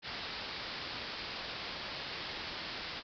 white low-pass noise, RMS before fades -42 dBFS, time 0.02-3.03 s, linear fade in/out 50 ms, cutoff 5100 Hz, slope 96 dB/octave, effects none

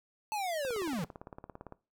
square linear sweep, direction down, 880 to 146.83 Hz, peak -33 dBFS, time 0.32-1.04 s, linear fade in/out 0 ms
click train, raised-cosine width 1 ms, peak -30 dBFS, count 20, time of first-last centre 0.65-1.723 s, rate 17.7 Hz
effects noise-tail reverb RT60 0.3 s tail -20 dB re dry

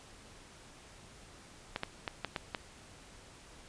clicks, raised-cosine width 0.3 ms, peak -18 dBFS, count 6, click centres 1.761 / 1.834 / 2.078 / 2.247 / 2.362 / 2.548 s, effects pink hiss -55 dBFS RMS until 3.68 s + resampled to 22050 Hz

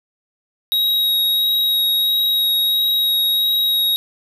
square tone with vibrato, 3800 Hz, A#7, 33 cents sharp, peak -15 dBFS, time 0.72-3.96 s, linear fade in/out 0 ms, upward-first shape sine, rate 1.5 Hz, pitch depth 8 cents each way, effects none

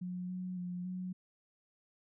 sine tone with pitch steps, 180.4 / 183 / 178.5 / 183.3 Hz, F#3 / F#3 / F3 / F#3, -44 / -19 / +38 / -16 cents, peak -37 dBFS, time 0.01-1.13 s, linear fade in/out 10 ms, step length 280 ms, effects none

